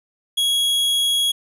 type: tone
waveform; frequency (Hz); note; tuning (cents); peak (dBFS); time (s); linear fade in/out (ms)
45% pulse; 3322; G#7; 0; -16; 0.37-1.32; 10
effects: resampled to 32000 Hz + 9-bit